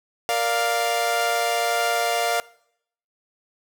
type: chord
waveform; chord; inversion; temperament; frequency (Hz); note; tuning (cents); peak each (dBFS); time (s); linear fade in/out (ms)
sawtooth; Bb major; none; equal; 466.2 / 587.3 / 698.5; Bb4 / D5 / F5; 0 / 0 / 0; -24 / -24 / -18; 0.29-2.4; 0
effects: noise-tail reverb RT60 0.7 s tail -22 dB re dry